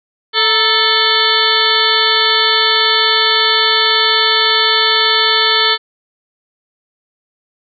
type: harmonic tone with a mistuned harmonic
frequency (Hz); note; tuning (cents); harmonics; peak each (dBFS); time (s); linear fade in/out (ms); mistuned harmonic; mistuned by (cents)
439.1; A4; -4; 1 / 2 / 3 / 4 / 5 / 7 / 8 / 9 / 10; -21 / -22 / -18 / -18 / -21 / -17 / -16 / -22 / -17; 0.33-5.78; 50; 2; +96
effects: none